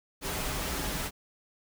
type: noise with comb filter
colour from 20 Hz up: pink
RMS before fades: -33 dBFS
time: 0.21-1.11 s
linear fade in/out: 50 ms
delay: 8.8 ms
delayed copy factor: -0.55
effects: none